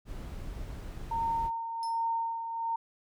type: noise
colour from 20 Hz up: brown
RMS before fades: -40 dBFS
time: 0.05-1.51 s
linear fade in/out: 50 ms
type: tone with tremolo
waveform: sine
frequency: 916 Hz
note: A#5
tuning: 31 cents flat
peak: -27 dBFS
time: 1.11-2.76 s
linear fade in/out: 5 ms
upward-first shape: sine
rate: 1.3 Hz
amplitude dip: 55%
type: tone with exponential decay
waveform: 35% pulse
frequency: 5274 Hz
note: E8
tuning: in tune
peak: -37 dBFS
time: 1.83-2.07 s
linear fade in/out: 0 ms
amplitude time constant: 52 ms
effects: none